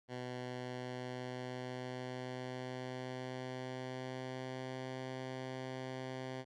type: tone with pitch glide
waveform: 10% pulse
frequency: 125.2 to 129.84 Hz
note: B2 to C3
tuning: +24 to -13 cents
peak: -33 dBFS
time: 0.08-6.45 s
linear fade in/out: 50 ms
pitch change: +63 cents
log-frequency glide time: 0.37-4.97 s
effects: low-pass 5000 Hz 12 dB/octave